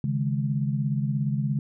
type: chord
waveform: sine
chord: C# suspended second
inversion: none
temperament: equal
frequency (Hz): 138.59 / 155.56 / 207.7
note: C#3 / D#3 / G#3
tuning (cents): 0 / 0 / 0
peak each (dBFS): -25 / -30 / -29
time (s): 0.04-1.59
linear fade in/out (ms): 2
effects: none